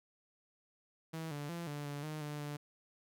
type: tone with pitch steps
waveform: sawtooth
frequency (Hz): 161.7 / 145.5 / 170.4 / 146.1 / 144.1 / 153.8 / 148.2 / 146.6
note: E3 / D3 / F3 / D3 / D3 / D#3 / D3 / D3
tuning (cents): -33 / -16 / -42 / -9 / -33 / -20 / +16 / -3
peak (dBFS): -36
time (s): 1.13-2.57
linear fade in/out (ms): 10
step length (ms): 180
effects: none

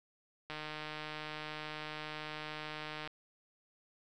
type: click train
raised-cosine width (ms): 0.3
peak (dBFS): -26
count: 395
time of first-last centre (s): 0.5-3.075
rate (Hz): 153
effects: none

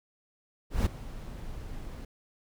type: noise with ADSR envelope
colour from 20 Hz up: brown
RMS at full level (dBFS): -23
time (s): 0.7-2.05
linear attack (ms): 160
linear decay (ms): 10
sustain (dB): -17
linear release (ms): 4
effects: none

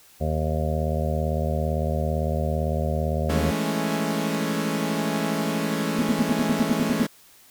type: harmonic tone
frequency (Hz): 77.78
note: D#2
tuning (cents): 0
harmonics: 1 / 2 / 3 / 5 / 6 / 7 / 8 / 9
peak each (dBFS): -25 / -28 / -32 / -35 / -37 / -31 / -33 / -34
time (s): 0.2-3.52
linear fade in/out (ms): 20
type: chord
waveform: sawtooth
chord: A major seventh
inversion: second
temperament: equal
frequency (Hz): 164.81 / 207.7 / 220 / 277.2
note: E3 / G#3 / A3 / C#4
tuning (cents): 0 / 0 / 0 / 0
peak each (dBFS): -25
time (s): 3.29-7.07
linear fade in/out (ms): 10
type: tone bursts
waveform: sine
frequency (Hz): 240.6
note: B3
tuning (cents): -45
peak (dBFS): -18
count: 11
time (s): 5.99-7.032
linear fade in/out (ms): 0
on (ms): 32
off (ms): 69
effects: white hiss -53 dBFS RMS until 7.5 s

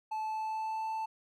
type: tone with pitch glide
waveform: triangle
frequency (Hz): 870 to 882.7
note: A5 to A5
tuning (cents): -20 to +5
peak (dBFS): -31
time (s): 0.11-1.06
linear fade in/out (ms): 10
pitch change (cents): +25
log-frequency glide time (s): 0.22-0.88
effects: none

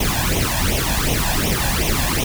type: noise with flanger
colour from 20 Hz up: pink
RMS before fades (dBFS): -19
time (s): 0-2.24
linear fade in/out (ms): 5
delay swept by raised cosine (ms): 0.32 to 1.21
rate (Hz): 2.7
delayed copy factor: +0.75
effects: none

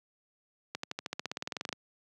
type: accelerating click train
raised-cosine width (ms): 0.2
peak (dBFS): -17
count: 18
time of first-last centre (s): 0.75-1.728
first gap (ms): 84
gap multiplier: 0.95
effects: high-pass 150 Hz 12 dB/octave

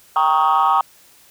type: chord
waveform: sine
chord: Eb dominant seventh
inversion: first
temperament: equal with one note detuned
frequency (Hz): 784 / 932.3 / 1108.7 / 1257.5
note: G5 / Bb5 / Db6 / Eb6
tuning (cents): 0 / 0 / 0 / +18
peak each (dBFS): -17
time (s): 0.16-0.81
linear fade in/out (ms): 2
effects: tanh soft clip ceiling -7 dBFS + white hiss -50 dBFS RMS until 1.3 s

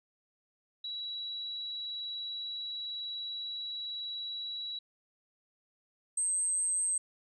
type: tone pair in turn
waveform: sine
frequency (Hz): 3907 / 8279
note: B7 / C9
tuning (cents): -19 / -19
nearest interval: octave + minor second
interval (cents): 1300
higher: second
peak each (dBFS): -36 / -28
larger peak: second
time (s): 0.84-4.79 / 6.17-6.98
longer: first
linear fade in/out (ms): 5
effects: none

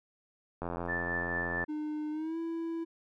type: click train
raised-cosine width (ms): 1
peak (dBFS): -22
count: 89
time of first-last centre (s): 0.62-1.64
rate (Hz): 86.3
type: tone with tremolo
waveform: sine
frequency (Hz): 1760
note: A6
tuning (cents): 0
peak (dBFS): -31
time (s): 0.88-1.65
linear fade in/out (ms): 20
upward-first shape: sine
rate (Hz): 4.5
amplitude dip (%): 40
type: tone with pitch glide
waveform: triangle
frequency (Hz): 303.3 to 330.8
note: D#4 to E4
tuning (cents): -44 to +6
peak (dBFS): -31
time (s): 1.68-2.85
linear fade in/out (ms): 20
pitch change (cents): +150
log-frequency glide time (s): 2.11-2.38
effects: none

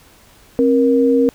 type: tone pair together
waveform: sine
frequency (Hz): 267.3 / 471.6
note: C4 / A#4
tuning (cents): +37 / +20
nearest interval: minor seventh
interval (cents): 983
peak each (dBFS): -13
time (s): 0.59-1.29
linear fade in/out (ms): 0
effects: pink hiss -48 dBFS RMS until 1.34 s

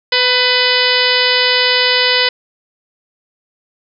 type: harmonic tone with a mistuned harmonic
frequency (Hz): 500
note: B4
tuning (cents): +21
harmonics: 1 / 2 / 3 / 4 / 5 / 6 / 7 / 8 / 9 / 10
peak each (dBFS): -19 / -22 / -21 / -17 / -22 / -18 / -21 / -19 / -21 / -19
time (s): 0.12-2.29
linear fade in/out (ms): 5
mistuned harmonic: 2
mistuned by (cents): -32
effects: none

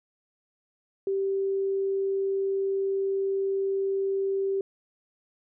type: tone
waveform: sine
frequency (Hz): 390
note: G4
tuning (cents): -9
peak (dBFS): -24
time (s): 1.07-4.61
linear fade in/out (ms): 2
effects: none

